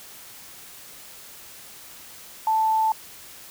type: tone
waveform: sine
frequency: 880 Hz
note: A5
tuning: in tune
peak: -18 dBFS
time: 2.47-2.92 s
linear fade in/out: 2 ms
effects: white hiss -44 dBFS RMS until 3.5 s